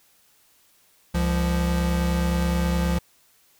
square tone pair together, 67.7 / 173.53 Hz, C#2 / F3, -40 / -11 cents, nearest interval octave + major third, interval 1629 cents, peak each -24 / -24 dBFS, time 1.14-2.99 s, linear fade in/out 10 ms, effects white hiss -60 dBFS RMS until 3.59 s

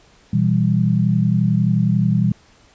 sine chord, E minor, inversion second, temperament equal with one note detuned, 121.49 / 164.81 / 196 Hz, B2 / E3 / G3, -28 / 0 / 0 cents, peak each -18 dBFS, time 0.33-2.32 s, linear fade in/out 5 ms, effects pink hiss -52 dBFS RMS until 2.74 s + resampled to 16000 Hz

